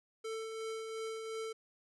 square tone with tremolo, 444.6 Hz, A4, 18 cents sharp, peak -38 dBFS, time 0.24-1.53 s, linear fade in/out 10 ms, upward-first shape triangle, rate 2.8 Hz, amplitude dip 40%, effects resampled to 24000 Hz

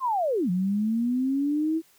sine linear two-way sweep, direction down then up, 1088 to 175.2 to 328.3 Hz, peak -22 dBFS, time 0-1.82 s, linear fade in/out 50 ms, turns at 0.5 s, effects white hiss -60 dBFS RMS until 1.98 s

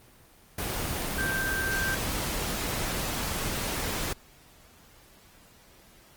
sine tone in noise, 1568 Hz, G6, in tune, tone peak -28 dBFS, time 1.18-1.95 s, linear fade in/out 5 ms, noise pink, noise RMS -31 dBFS, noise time 0.58-4.13 s, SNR 0 dB, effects pink hiss -56 dBFS RMS until 6.16 s + Opus 24 kbps

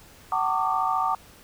sine tone cluster, 757 / 899 / 1146 / 1200 Hz, F#5 / A5 / D6 / D6, +39 / +37 / -43 / +37 cents, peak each -27 / -27 / -28 / -27 dBFS, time 0.32-1.15 s, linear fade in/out 2 ms, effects pink hiss -51 dBFS RMS until 1.43 s

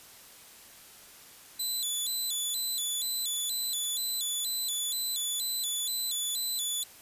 15% pulse tone with vibrato, 3729 Hz, A#7, in tune, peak -23 dBFS, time 1.59-6.84 s, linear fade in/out 10 ms, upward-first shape square, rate 2.1 Hz, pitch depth 130 cents each way, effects white hiss -52 dBFS RMS until 7.01 s + resampled to 32000 Hz

